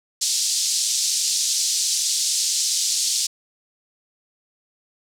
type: band-pass noise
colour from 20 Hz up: pink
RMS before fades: -22 dBFS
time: 0.21-3.27 s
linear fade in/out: 10 ms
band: 4500 to 8300 Hz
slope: 24 dB/octave
effects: none